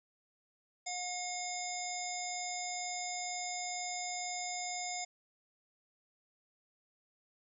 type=harmonic tone with a mistuned harmonic; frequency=720 Hz; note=F#5; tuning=47 cents flat; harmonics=1 / 3 / 5 / 7 / 9 / 10; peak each=-41 / -44 / -49 / -45 / -49 / -42 dBFS; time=0.86-5.05 s; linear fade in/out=10 ms; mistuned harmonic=10; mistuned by=-15 cents; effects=none